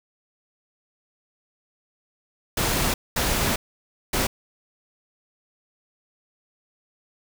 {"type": "noise bursts at uneven times", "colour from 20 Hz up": "pink", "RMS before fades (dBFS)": -23, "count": 3, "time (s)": [[2.57, 2.94], [3.16, 3.56], [4.13, 4.27]], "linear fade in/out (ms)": 5, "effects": []}